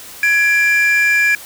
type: tone pair together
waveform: triangle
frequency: 1672.3 / 2365 Hz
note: G#6 / D7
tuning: +12 / +12 cents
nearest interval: tritone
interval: 600 cents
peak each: -11 dBFS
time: 0.23-1.35 s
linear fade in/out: 2 ms
effects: tanh soft clip ceiling -3 dBFS + white hiss -35 dBFS RMS until 1.45 s